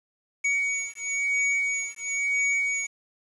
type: beating tone pair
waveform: square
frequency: 2248 / 2248.99 Hz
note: C#7 / C#7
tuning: +24 / +24 cents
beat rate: 0.99 Hz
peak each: -28 dBFS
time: 0.44-2.87 s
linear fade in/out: 10 ms
effects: resampled to 22050 Hz + 8-bit